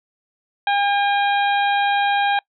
harmonic tone with a mistuned harmonic, 807 Hz, G#5, 50 cents flat, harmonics 1 / 2 / 3 / 4 / 5, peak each -17 / -23 / -27 / -29 / -31 dBFS, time 0.67-2.39 s, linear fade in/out 2 ms, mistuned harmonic 5, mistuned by -86 cents, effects noise-tail reverb RT60 0.1 s tail -26 dB re dry

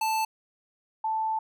square / sine tone pair in turn, 880 / 880 Hz, A5 / A5, 0 / 0 cents, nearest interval unison, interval 0 cents, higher neither, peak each -25 dBFS, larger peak neither, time 0.01-0.25 / 1.04-1.39 s, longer second, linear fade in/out 5 ms, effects none

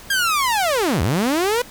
sawtooth linear two-way sweep, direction down then up, 1635 to 72.8 to 502 Hz, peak -13 dBFS, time 0.1-1.62 s, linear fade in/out 5 ms, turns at 1.02 s, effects pink hiss -41 dBFS RMS until 1.7 s

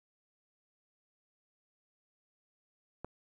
click, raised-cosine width 1 ms, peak -26 dBFS, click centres 3.046 s, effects 11-bit

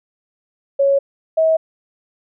sine tone pair in turn, 554.4 / 641.9 Hz, C#5 / E5, 0 / -46 cents, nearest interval minor third, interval 254 cents, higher second, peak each -11 dBFS, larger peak neither, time 0.79-0.99 / 1.37-1.57 s, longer neither, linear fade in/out 10 ms, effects none

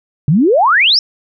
sine exponential sweep, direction up, 132.7 to 5588 Hz, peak -7 dBFS, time 0.28-0.99 s, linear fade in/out 2 ms, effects none

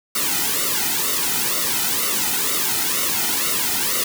white noise with flanger, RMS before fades -21 dBFS, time 0.15-4.04 s, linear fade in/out 5 ms, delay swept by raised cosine 1.2 to 1.83 ms, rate 2.1 Hz, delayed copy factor -0.85, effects none

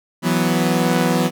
sawtooth chord, E suspended second, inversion none, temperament equal, 164.81 / 185 / 246.9 Hz, E3 / F#3 / B3, 0 / 0 / 0 cents, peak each -16 dBFS, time 0.22-1.31 s, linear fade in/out 50 ms, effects none

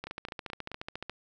two click trains, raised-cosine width 0.3 ms, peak -24 / -21 dBFS, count 4 / 16, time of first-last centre 0.07-0.717 / 0.04-1.096 s, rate 4.64 / 14.2 Hz, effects none

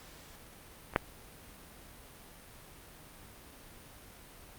clicks, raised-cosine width 0.5 ms, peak -29 / -9 dBFS, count 2, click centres 0.937 / 0.961 s, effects pink hiss -53 dBFS RMS until 4.58 s + Opus 48 kbps

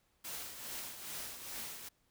white noise with tremolo, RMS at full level -42 dBFS, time 0.24-1.89 s, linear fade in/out 10 ms, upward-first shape triangle, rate 2.4 Hz, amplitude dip 60%, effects pink hiss -75 dBFS RMS until 2.1 s

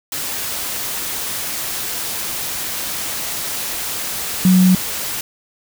sine tone in noise, 184.6 Hz, F#3, 4 cents flat, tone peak -8 dBFS, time 4.45-4.75 s, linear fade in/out 2 ms, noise white, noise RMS -24 dBFS, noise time 0.12-5.21 s, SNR +13 dB, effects none

